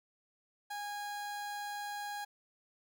30% pulse tone, 822 Hz, G#5, 18 cents flat, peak -36 dBFS, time 0.7-2.25 s, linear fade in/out 10 ms, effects none

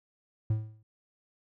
triangle tone with exponential decay, 108.8 Hz, A2, 19 cents flat, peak -20 dBFS, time 0.5-0.83 s, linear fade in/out 5 ms, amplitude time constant 71 ms, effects none

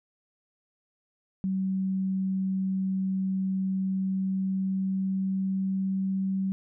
sine tone with pitch glide, 190.3 to 191.85 Hz, F#3 to G3, +49 to -37 cents, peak -25 dBFS, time 1.44-6.52 s, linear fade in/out 0 ms, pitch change +14 cents, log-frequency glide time 3.69-6.31 s, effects none

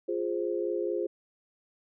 sine chord, F minor, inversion none, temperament equal with one note detuned, 349.2 / 413.6 / 523.3 Hz, F4 / Ab4 / C5, 0 / -7 / 0 cents, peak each -31 / -32 / -34 dBFS, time 0.08-1.07 s, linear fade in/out 10 ms, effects none

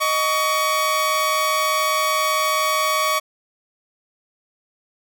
sawtooth tone pair together, 622.3 / 1126.2 Hz, D#5 / C#6, 0 / +27 cents, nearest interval minor seventh, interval 1027 cents, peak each -20 / -15 dBFS, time 0-3.2 s, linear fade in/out 20 ms, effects none

